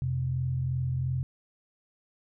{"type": "tone pair together", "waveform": "sine", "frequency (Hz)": [86.03, 128.9], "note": ["F2", "C3"], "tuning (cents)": [-26, -26], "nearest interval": "perfect fifth", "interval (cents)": 700, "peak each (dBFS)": [-34, -27], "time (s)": [0.02, 1.23], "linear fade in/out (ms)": 0, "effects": []}